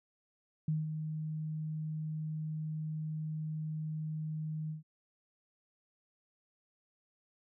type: tone with ADSR envelope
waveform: sine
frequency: 155.56 Hz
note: D#3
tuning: in tune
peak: -28 dBFS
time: 0.68-4.83 s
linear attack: 3 ms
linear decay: 180 ms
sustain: -7 dB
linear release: 130 ms
effects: none